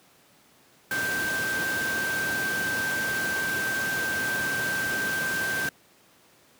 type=tone in noise; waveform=sine; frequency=1565 Hz; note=G6; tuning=3 cents flat; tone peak=-26 dBFS; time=0.91-5.69 s; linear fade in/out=2 ms; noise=pink; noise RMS=-32 dBFS; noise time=0.91-5.69 s; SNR=+3 dB; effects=pink hiss -58 dBFS RMS until 6.59 s + high-pass 150 Hz 12 dB/octave